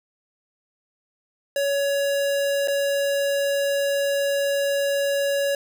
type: tone with dropouts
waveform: square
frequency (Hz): 561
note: C#5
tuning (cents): +21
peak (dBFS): -21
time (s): 1.56-5.55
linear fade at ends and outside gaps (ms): 2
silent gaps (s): 2.675-2.682
effects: none